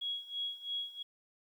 sine tone with tremolo, 3322 Hz, G#7, in tune, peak -33 dBFS, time 0.01-1.03 s, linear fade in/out 10 ms, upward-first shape sine, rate 3 Hz, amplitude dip 85%, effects 11-bit

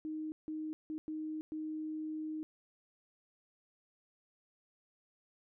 sine tone bursts at uneven times, 311.1 Hz, D#4, in tune, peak -37 dBFS, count 5, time 0.05-0.32 / 0.48-0.73 / 0.9-0.98 / 1.08-1.41 / 1.52-2.43 s, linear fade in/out 0 ms, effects none

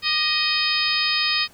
harmonic tone with a mistuned harmonic, 626 Hz, D#5, 10 cents sharp, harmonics 2 / 3 / 4 / 5 / 6 / 7 / 8, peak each -30 / -28 / -25 / -28 / -27 / -26 / -25 dBFS, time 0.02-1.48 s, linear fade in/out 50 ms, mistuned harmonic 2, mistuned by -53 cents, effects pink hiss -52 dBFS RMS until 1.53 s

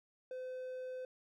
triangle tone, 511 Hz, C5, 41 cents flat, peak -39 dBFS, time 0.31-1.05 s, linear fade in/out 2 ms, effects none

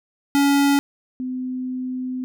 square / sine tone pair in turn, 281.6 / 255 Hz, C#4 / C4, +27 / -44 cents, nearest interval major second, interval 171 cents, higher first, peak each -15 / -24 dBFS, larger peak first, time 0.35-0.79 / 1.2-2.24 s, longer second, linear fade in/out 0 ms, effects none

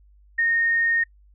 sine tone, 1846 Hz, A#6, 17 cents flat, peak -18 dBFS, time 0.38-1.04 s, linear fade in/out 10 ms, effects noise-tail reverb RT60 0.1 s tail -26 dB re dry + added 50 Hz sine -51 dBFS peak until 1.34 s

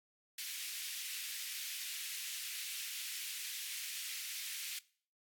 pink high-pass noise, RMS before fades -43 dBFS, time 0.38-4.79 s, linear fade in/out 5 ms, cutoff 2200 Hz, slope 24 dB/octave, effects noise-tail reverb RT60 0.5 s tail -22 dB re dry + AAC 64 kbps

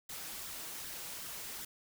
white noise with flanger, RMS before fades -44 dBFS, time 0.09-1.65 s, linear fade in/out 5 ms, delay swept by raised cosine 0.54 to 6.34 ms, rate 2.6 Hz, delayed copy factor +0.55, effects none

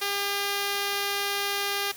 5% pulse tone, 402.1 Hz, G4, 44 cents sharp, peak -15 dBFS, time 0.01-1.92 s, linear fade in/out 10 ms, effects white hiss -44 dBFS RMS until 1.96 s

